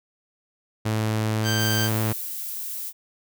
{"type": "tone with pitch glide", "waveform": "sawtooth", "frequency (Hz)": [109.1, 109.73], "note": ["A2", "A2"], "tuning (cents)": [-14, -4], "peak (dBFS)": -18, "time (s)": [0.85, 2.13], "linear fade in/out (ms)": 10, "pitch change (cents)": 10, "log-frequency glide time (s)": [1.35, 1.83]}
{"type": "tone", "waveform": "15% pulse", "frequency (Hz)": 1568, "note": "G6", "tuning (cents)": 0, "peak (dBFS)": -18, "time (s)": [1.43, 1.9], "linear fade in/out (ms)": 50}
{"type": "noise", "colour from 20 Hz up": "violet", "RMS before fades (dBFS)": -32, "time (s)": [1.57, 2.93], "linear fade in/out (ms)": 50}
{"effects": []}